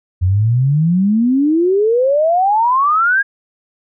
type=exponential sweep; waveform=sine; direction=up; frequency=87.31 to 1657 Hz; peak=-10 dBFS; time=0.21-3.23 s; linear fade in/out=20 ms; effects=none